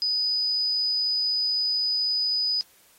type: tone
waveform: sine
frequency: 4978 Hz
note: D#8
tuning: in tune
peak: -22 dBFS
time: 0.02-2.61 s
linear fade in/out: 0 ms
effects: white hiss -58 dBFS RMS until 2.98 s + AAC 48 kbps